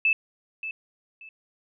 sine tone with echo, 2625 Hz, E7, 8 cents flat, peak -18 dBFS, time 0.05-0.13 s, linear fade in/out 2 ms, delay 580 ms, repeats 2, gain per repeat -12 dB, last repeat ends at 1.29 s, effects none

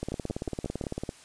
two click trains, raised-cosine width 2 ms, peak -20 / -18 dBFS, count 5 / 20, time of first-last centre 0.12-0.839 / 0.03-1.091 s, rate 5.56 / 17.9 Hz, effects white hiss -53 dBFS RMS until 1.24 s + resampled to 22050 Hz

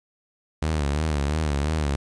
sawtooth tone with vibrato, 74.6 Hz, D2, 28 cents sharp, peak -18 dBFS, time 0.62-1.96 s, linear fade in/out 5 ms, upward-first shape sine, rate 2.9 Hz, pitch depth 110 cents each way, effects resampled to 22050 Hz + 9-bit

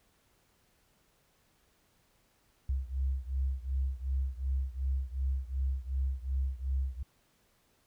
sine beating tone pair, 65.41 / 68.11 Hz, C2 / C#2, 0 / -30 cents, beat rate 2.7 Hz, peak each -32 / -34 dBFS, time 2.69-7.03 s, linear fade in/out 5 ms, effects pink hiss -70 dBFS RMS until 7.86 s

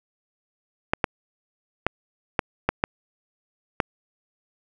clicks, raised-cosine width 0.5 ms, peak -4 dBFS, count 7, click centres 0.935 / 1.042 / 1.866 / 2.392 / 2.69 / 2.839 / 3.802 s, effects none

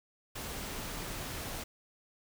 pink noise, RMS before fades -40 dBFS, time 0.35-1.64 s, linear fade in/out 10 ms, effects none

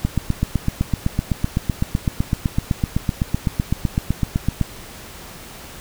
click train, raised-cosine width 5 ms, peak -5 dBFS, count 37, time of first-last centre 0.05-4.613 s, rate 7.89 Hz, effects pink hiss -38 dBFS RMS until 5.8 s

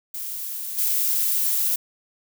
violet noise with level steps, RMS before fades -31 / -22 dBFS, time 0.14-1.76 s, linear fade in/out 5 ms, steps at 0.77 s, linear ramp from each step 20 ms, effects none

